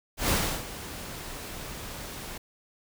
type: noise with ADSR envelope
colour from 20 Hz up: pink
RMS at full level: -24 dBFS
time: 0.17-2.38 s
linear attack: 120 ms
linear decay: 340 ms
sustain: -15 dB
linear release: 7 ms
effects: none